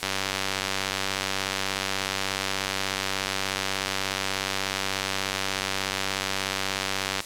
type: click train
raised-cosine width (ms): 0.2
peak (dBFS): -8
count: 694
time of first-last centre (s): 0.03-7.204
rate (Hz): 96.6
effects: white hiss -39 dBFS RMS until 7.25 s + low-pass 11000 Hz 12 dB/octave